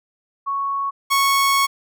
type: tone pair in turn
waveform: sine / sawtooth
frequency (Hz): 1108.7 / 1104.5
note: C#6 / C#6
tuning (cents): 0 / -7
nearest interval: unison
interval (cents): 7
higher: first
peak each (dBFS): -20 / -11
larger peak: second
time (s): 0.46-0.91 / 1.1-1.67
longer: second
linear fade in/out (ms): 20
effects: none